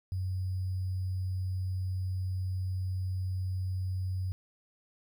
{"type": "tone with sample-and-hold", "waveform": "sine", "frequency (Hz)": 93, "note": "F#2", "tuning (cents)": 9, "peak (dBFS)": -30, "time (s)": [0.12, 4.32], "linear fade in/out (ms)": 0, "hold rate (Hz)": 4900, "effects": []}